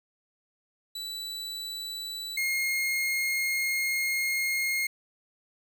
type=tone pair in turn; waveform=40% pulse; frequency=3956 / 2143 Hz; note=B7 / C7; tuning=+2 / +41 cents; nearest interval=major seventh; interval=1061 cents; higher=first; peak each=-33 / -25 dBFS; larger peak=second; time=0.95-2.37 / 2.37-4.87 s; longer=second; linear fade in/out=5 ms; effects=none